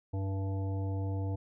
harmonic tone with a mistuned harmonic, 96.6 Hz, G2, 25 cents flat, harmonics 1 / 3 / 5 / 7 / 9, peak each -31 / -41 / -45 / -48 / -50 dBFS, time 0.13-1.36 s, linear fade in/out 10 ms, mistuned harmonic 3, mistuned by +21 cents, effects none

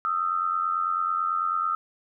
sine tone pair together, 1244.5 / 1333.6 Hz, D#6 / E6, 0 / +20 cents, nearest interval minor second, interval 120 cents, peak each -26 dBFS, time 0.05-1.75 s, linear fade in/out 0 ms, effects none

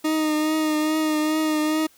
40% pulse tone with vibrato, 309.4 Hz, D#4, 10 cents flat, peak -19 dBFS, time 0.04-1.87 s, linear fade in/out 10 ms, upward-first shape triangle, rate 2.4 Hz, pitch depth 30 cents each way, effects white hiss -56 dBFS RMS until 1.97 s

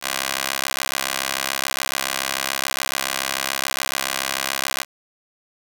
15% pulse tone with high-pass filter, 67 Hz, C2, 42 cents sharp, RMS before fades -25 dBFS, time 0.01-4.85 s, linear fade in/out 50 ms, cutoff 1200 Hz, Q 0.51, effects 7-bit

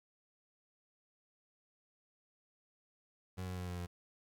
30% pulse tone with pitch steps, 92.6 / 91.43 / 90.28 / 89.14 / 88.01 Hz, F#2 / F#2 / F#2 / F2 / F2, +2 / -20 / -42 / +36 / +14 cents, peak -37 dBFS, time 3.37-3.87 s, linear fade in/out 20 ms, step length 100 ms, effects 12-bit

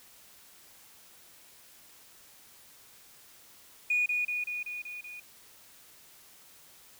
sine tone with echo, 2458 Hz, D#7, 22 cents flat, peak -23 dBFS, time 3.9-4.06 s, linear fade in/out 5 ms, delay 190 ms, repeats 6, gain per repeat -3 dB, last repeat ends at 5.2 s, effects tanh soft clip ceiling -20 dBFS + white hiss -56 dBFS RMS until 6.99 s

